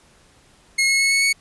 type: tone with pitch steps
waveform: sawtooth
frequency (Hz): 2164 / 2178 / 2192 / 2206 / 2220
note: C#7 / C#7 / C#7 / C#7 / C#7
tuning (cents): -42 / -31 / -20 / -9 / +2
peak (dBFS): -12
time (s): 0.78-1.33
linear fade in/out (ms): 10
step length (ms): 110
effects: pink hiss -54 dBFS RMS until 1.4 s + resampled to 24000 Hz